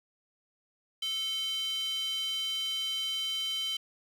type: tone with high-pass filter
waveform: square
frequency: 440.6 Hz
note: A4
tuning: 2 cents sharp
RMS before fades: -33 dBFS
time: 1.02-3.77 s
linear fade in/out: 5 ms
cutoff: 3200 Hz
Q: 9.5
effects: none